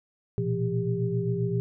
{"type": "tone cluster", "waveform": "sine", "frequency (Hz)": [117.2, 124.8, 171.6, 399.5], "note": ["A#2", "B2", "F3", "G4"], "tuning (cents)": [10, 19, -30, 33], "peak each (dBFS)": -30, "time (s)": [0.38, 1.6], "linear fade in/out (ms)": 0, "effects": []}